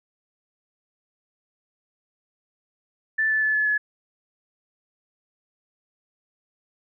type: tone with pitch steps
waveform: sine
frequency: 1760 / 1745.8 / 1731.8 / 1717.8 / 1704 Hz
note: A6 / A6 / A6 / A6 / G#6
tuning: 0 / -14 / -28 / -42 / +44 cents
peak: -19 dBFS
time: 3.18-3.78 s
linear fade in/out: 10 ms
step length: 120 ms
effects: none